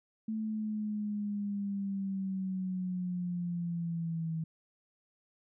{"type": "linear sweep", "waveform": "sine", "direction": "down", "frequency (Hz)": [220, 160.5], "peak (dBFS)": -32, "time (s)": [0.28, 4.44], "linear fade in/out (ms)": 5, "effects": []}